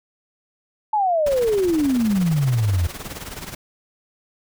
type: exponential sweep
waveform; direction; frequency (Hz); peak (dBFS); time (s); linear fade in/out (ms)
sine; down; 880 to 81; -16; 0.93-2.87; 5
type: noise with tremolo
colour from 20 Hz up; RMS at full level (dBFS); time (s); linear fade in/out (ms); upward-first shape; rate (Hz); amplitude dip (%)
pink; -31; 1.26-3.55; 5; sine; 19; 70
effects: none